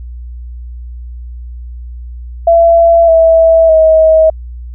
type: tone with pitch steps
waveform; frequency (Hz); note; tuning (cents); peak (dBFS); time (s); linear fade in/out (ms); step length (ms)
sine; 672 / 654.4 / 637.2; E5 / E5 / D#5; +33 / -13 / +41; -3; 2.47-4.3; 5; 610
effects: added 60 Hz sine -23 dBFS peak until 4.74 s